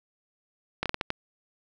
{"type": "slowing click train", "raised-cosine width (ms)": 0.3, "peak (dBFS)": -11, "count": 6, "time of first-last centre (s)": [0.83, 1.104], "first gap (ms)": 27, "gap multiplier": 1.36, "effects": []}